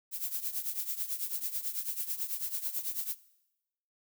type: noise with tremolo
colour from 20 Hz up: violet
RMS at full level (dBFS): -32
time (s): 0.11-3.16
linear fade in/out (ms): 50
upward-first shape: triangle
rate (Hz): 9.1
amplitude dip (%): 85
effects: noise-tail reverb RT60 0.9 s tail -19 dB re dry